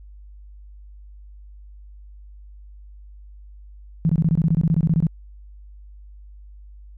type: tone bursts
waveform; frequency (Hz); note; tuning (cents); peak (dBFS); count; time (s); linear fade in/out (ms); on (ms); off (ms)
sine; 162.6; E3; -23; -14; 16; 4.05-5.068; 0; 43; 22
effects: added 50 Hz sine -40 dBFS peak until 6.97 s